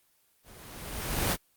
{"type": "noise with level ramp", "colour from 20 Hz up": "pink", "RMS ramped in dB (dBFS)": [-53, -24], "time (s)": [0.43, 1.37], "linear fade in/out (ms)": 50, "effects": ["white hiss -68 dBFS RMS until 1.56 s", "Opus 24 kbps"]}